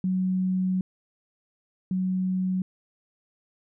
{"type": "tone pair in turn", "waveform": "sine", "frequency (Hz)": [185.8, 185.8], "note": ["F#3", "F#3"], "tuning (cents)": [7, 7], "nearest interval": "unison", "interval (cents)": 0, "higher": "neither", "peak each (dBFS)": [-22, -23], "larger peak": "first", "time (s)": [[0.04, 0.81], [1.91, 2.62]], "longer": "first", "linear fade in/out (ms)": 2, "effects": []}